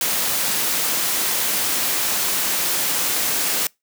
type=noise; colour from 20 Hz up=white; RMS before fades=-21 dBFS; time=0.01-3.67 s; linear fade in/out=2 ms; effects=noise-tail reverb RT60 0.2 s tail -25 dB re dry + high-pass 150 Hz 12 dB/octave